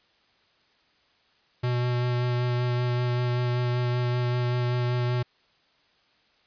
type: tone with vibrato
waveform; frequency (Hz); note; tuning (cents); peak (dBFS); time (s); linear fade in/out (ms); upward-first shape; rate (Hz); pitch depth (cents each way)
square; 122.8; B2; -9; -24; 1.63-5.23; 10; sine; 5.2; 13
effects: white hiss -64 dBFS RMS until 6.46 s + resampled to 11025 Hz